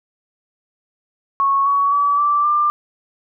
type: tone with pitch steps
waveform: sine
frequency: 1103 / 1124.2 / 1145.9 / 1167.9 / 1190.4 Hz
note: C#6 / C#6 / D6 / D6 / D6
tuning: -9 / +24 / -43 / -10 / +23 cents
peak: -13 dBFS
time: 1.4-2.7 s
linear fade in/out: 0 ms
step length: 260 ms
effects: none